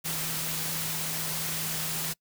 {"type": "tone in noise", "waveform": "sine", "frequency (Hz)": 160, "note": "D#3", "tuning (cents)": 49, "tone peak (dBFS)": -39, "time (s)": [0.04, 2.14], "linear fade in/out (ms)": 20, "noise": "white", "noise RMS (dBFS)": -32, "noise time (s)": [0.04, 2.14], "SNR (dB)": -10, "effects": ["noise-tail reverb RT60 0.1 s tail -25 dB re dry"]}